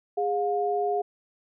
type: tone pair together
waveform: sine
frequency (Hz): 410.4 / 713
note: G#4 / F5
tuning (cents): -21 / +36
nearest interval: minor seventh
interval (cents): 957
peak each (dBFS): -26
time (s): 0.17-1.02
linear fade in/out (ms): 10
effects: none